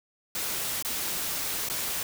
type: noise with dropouts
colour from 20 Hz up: white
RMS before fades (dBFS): -31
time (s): 0.35-2.03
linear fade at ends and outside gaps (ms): 2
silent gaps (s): 0.825-0.848 / 1.688-1.698
effects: none